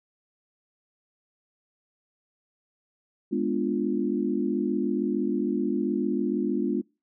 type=chord; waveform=sine; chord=G# diminished seventh; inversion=none; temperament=equal; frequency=207.7 / 246.9 / 293.7 / 349.2 Hz; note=G#3 / B3 / D4 / F4; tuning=0 / 0 / 0 / 0 cents; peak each=-29 dBFS; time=3.31-6.82 s; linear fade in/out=20 ms; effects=noise-tail reverb RT60 0.3 s tail -26 dB re dry